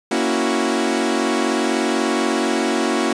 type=chord; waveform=sawtooth; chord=F# dominant seventh; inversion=first; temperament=equal; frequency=233.1 / 277.2 / 329.6 / 370 Hz; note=A#3 / C#4 / E4 / F#4; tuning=0 / 0 / 0 / 0 cents; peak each=-19 dBFS; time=0.11-3.13 s; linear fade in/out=5 ms; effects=resampled to 22050 Hz